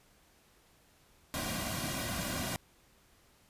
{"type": "noise with comb filter", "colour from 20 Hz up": "pink", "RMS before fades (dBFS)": -36, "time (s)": [1.34, 2.56], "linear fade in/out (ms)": 0, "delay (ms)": 2.3, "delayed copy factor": -0.8, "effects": ["pink hiss -65 dBFS RMS until 3.49 s", "resampled to 32000 Hz"]}